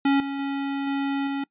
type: tone with level steps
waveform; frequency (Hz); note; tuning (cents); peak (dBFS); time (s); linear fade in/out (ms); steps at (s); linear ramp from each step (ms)
square; 277.3; C#4; +1; -18 / -28 / -26 / -24 / -26; 0.05-1.44; 5; 0.2 / 0.39 / 0.87 / 1.27; 2
effects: noise-tail reverb RT60 0.1 s tail -23 dB re dry + resampled to 8000 Hz